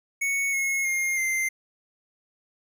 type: tone with pitch steps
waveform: square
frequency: 2217 / 2173 / 2129 / 2087 Hz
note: C#7 / C#7 / C7 / C7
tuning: 0 / -35 / +30 / -5 cents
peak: -24 dBFS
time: 0.21-1.49 s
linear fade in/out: 10 ms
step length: 320 ms
effects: none